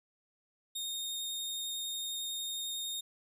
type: tone with vibrato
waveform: sawtooth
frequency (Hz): 3691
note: A#7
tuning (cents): -18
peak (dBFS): -33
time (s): 0.75-3.01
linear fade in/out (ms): 10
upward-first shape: triangle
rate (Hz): 11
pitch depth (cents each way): 10
effects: none